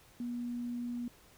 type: tone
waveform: sine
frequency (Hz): 241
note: B3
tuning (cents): -42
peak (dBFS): -35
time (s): 0.2-1.08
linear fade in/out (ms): 2
effects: pink hiss -61 dBFS RMS until 1.37 s